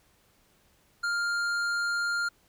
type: tone with hard clipping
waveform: sine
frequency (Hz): 1402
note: F6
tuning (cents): +6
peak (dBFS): -28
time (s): 1.03-2.29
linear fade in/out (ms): 10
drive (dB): 10
effects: pink hiss -65 dBFS RMS until 2.48 s